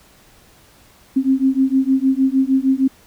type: beating tone pair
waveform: sine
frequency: 262.7 / 269.2 Hz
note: C4 / C4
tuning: +7 / +49 cents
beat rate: 6.5 Hz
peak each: -16 dBFS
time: 1.16-2.88 s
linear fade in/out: 10 ms
effects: pink hiss -50 dBFS RMS until 3.06 s